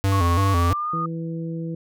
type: tone with vibrato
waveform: square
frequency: 91.6 Hz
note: F#2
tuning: 17 cents flat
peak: -18 dBFS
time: 0.04-0.73 s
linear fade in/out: 0 ms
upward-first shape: square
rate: 3 Hz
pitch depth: 110 cents each way
type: tone with pitch glide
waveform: sine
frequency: 1101 to 1228.7 Hz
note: C#6 to D#6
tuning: -12 to -22 cents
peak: -23 dBFS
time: 0.12-1.06 s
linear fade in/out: 5 ms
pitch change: +190 cents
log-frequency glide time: 0.45-0.9 s
type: harmonic tone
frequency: 164.81 Hz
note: E3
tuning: in tune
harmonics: 1 / 2 / 3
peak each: -27 / -33 / -37 dBFS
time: 0.93-1.75 s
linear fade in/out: 5 ms
effects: none